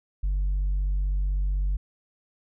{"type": "tone", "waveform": "sine", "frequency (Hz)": 47.93, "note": "G1", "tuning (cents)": -38, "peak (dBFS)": -20, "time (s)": [0.23, 1.77], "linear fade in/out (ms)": 10, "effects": ["tanh soft clip ceiling -21 dBFS"]}